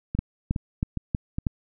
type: two click trains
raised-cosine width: 5 ms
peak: -11 / -15 dBFS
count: 5 / 4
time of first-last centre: 0.19-1.468 / 0.15-1.385 s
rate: 3.13 / 2.43 Hz
effects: none